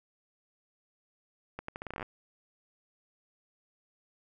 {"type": "accelerating click train", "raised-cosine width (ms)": 0.5, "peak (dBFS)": -23, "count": 13, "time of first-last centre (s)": [1.59, 2.028], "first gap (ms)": 94, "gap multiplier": 0.8, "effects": []}